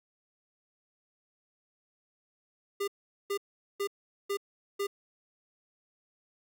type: tone bursts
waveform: square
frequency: 401.4 Hz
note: G4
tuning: 41 cents sharp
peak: -30 dBFS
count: 5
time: 2.8-4.87 s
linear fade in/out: 10 ms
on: 78 ms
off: 420 ms
effects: none